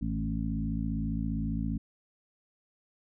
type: harmonic tone with a mistuned harmonic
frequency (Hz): 55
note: A1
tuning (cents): 0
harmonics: 1 / 2 / 3 / 4 / 5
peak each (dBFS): -34 / -38 / -35 / -34 / -37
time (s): 0.01-1.78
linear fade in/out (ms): 10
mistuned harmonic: 3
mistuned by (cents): -26
effects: none